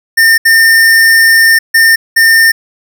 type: tone bursts at uneven times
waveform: square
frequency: 1811 Hz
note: A6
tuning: 49 cents sharp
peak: -4 dBFS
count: 4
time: 0.17-0.38 / 0.45-1.59 / 1.74-1.96 / 2.16-2.52 s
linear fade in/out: 10 ms
effects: none